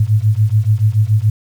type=beating tone pair; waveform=sine; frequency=103.83 / 110.83 Hz; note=G#2 / A2; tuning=0 / +13 cents; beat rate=7 Hz; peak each=-13 dBFS; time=0-1.3 s; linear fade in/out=5 ms; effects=7-bit